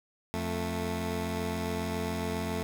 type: tone pair together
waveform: 15% pulse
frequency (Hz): 87.31 / 220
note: F2 / A3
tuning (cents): 0 / 0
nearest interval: octave + major third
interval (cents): 1600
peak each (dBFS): -27 / -28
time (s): 0.34-2.63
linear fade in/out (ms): 0
effects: 8-bit